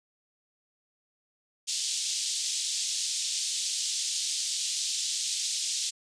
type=band-pass noise; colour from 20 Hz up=white; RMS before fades=-31 dBFS; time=1.67-5.91 s; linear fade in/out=20 ms; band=3400 to 7800 Hz; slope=24 dB/octave; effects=resampled to 22050 Hz